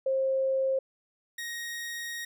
sine / sawtooth tone pair in turn, 532 / 1875.7 Hz, C5 / A#6, +29 / +10 cents, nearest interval octave + minor seventh, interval 2181 cents, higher second, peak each -24 / -31 dBFS, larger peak first, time 0.06-0.79 / 1.38-2.25 s, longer second, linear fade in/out 5 ms, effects none

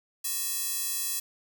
square tone with high-pass filter, 370 Hz, F#4, in tune, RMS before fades -31 dBFS, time 0.24-1.2 s, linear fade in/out 10 ms, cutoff 8500 Hz, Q 0.58, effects 8-bit

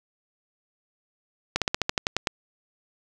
slowing click train, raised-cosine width 0.2 ms, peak -5 dBFS, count 10, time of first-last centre 1.56-2.272 s, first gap 57 ms, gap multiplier 1.08, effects none

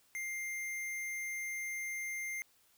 square tone, 2100 Hz, C7, 6 cents sharp, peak -38 dBFS, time 0.15-2.42 s, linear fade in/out 0 ms, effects white hiss -69 dBFS RMS until 2.77 s

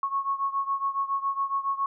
sine beating tone pair, 1098 / 1105.2 Hz, C#6 / C#6, -17 / -6 cents, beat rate 7.2 Hz, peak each -27 / -30 dBFS, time 0.03-1.86 s, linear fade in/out 2 ms, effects none

